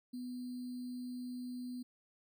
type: tone with sample-and-hold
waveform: sine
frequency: 248.7 Hz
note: B3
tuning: 12 cents sharp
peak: -40 dBFS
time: 0.13-1.83 s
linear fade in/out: 10 ms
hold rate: 4410 Hz
effects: none